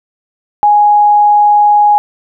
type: tone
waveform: sine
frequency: 830.6 Hz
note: G#5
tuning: in tune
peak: -4 dBFS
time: 0.63-1.98 s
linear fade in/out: 0 ms
effects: none